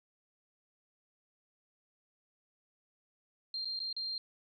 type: tone with dropouts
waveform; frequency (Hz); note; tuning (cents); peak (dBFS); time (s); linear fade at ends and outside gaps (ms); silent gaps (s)
sine; 4186; C8; 0; -35; 3.54-4.18; 2; 3.647-3.654 / 3.792-3.801 / 3.928-3.965
effects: none